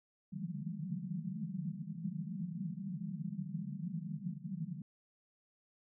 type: band-pass noise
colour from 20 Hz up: pink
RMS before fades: -41 dBFS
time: 0.32-4.82 s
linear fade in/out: 5 ms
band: 150 to 210 Hz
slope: 96 dB/octave
effects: none